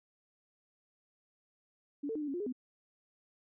sine tone with pitch steps, 286.8 / 447.4 / 303.9 / 295.2 / 274.5 / 353.4 / 414.5 / 253.7 Hz, D4 / A4 / D#4 / D4 / C#4 / F4 / G#4 / B3, -41 / +29 / -41 / +9 / -17 / +21 / -3 / +47 cents, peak -34 dBFS, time 2.03-2.526 s, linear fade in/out 10 ms, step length 62 ms, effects none

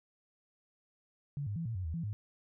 sine tone with pitch steps, 142.7 / 102.7 / 166.3 / 114.3 / 92.5 / 79.6 / 166.7 / 104.5 Hz, D3 / G#2 / E3 / A#2 / F#2 / D#2 / E3 / G#2, -49 / -19 / +16 / -34 / 0 / +40 / +20 / +11 cents, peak -34 dBFS, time 1.37-2.13 s, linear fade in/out 0 ms, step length 95 ms, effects none

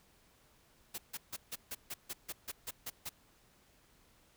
white noise bursts, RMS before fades -41 dBFS, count 12, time 0.94-3.094 s, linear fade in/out 10 ms, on 42 ms, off 150 ms, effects pink hiss -67 dBFS RMS until 4.36 s

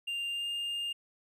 triangle tone with pitch glide, 2794 to 2813 Hz, F7 to F7, 0 to +12 cents, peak -31 dBFS, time 0.07-0.93 s, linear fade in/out 10 ms, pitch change +12 cents, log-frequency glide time 0.3-0.47 s, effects none

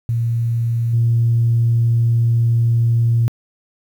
sine tone with level steps, 116.54 Hz, A#2, in tune, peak -15 / -11 dBFS, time 0.09-3.28 s, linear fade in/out 0 ms, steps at 0.93 s, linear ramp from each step 5 ms, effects tanh soft clip ceiling -7 dBFS + 8-bit

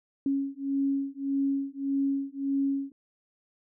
sine beating tone pair, 274.8 / 276.5 Hz, C#4 / C#4, -15 / -4 cents, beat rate 1.7 Hz, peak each -29 / -29 dBFS, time 0.26-2.92 s, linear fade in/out 2 ms, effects none

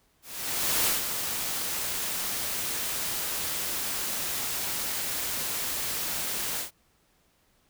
white noise with ADSR envelope, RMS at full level -24 dBFS, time 0.22-6.71 s, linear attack 640 ms, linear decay 150 ms, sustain -7 dB, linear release 120 ms, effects pink hiss -67 dBFS RMS until 7.69 s

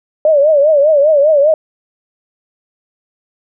sine tone with vibrato, 594 Hz, D5, 20 cents sharp, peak -6 dBFS, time 0.25-1.54 s, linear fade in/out 2 ms, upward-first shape triangle, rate 5 Hz, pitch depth 150 cents each way, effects none

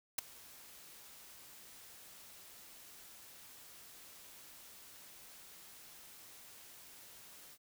white noise with ADSR envelope, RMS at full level -32 dBFS, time 0.18-7.58 s, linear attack 7 ms, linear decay 8 ms, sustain -24 dB, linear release 51 ms, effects none

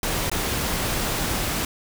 pink noise with dropouts, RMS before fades -25 dBFS, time 0.03-1.65 s, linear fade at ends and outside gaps 2 ms, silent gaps 0.298-0.315 s, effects none

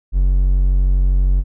triangle tone, 46.25 Hz, F#1, in tune, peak -9 dBFS, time 0.12-1.44 s, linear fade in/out 50 ms, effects none

